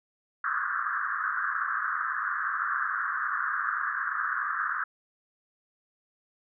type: band-pass noise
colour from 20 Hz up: white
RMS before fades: -30 dBFS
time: 0.44-4.84 s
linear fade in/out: 5 ms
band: 1100 to 1700 Hz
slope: 96 dB/octave
effects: none